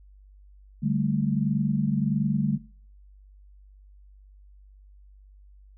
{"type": "chord", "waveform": "sine", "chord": "D suspended fourth", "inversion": "none", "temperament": "equal with one note detuned", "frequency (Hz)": [146.83, 196, 217.5], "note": ["D3", "G3", "A3"], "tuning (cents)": [0, 0, -20], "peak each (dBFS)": [-26, -27, -26], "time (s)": [0.82, 2.58], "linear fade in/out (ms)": 20, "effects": ["noise-tail reverb RT60 0.5 s tail -22 dB re dry", "added 49 Hz sine -49 dBFS peak until 5.77 s"]}